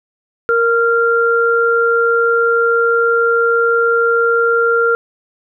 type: tone pair together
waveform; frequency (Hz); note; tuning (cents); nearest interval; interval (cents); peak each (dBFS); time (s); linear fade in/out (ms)
sine; 465.5 / 1386.9; A#4 / F6; -2 / -12; octave + perfect fifth; 1890; -13; 0.49-4.95; 0
effects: none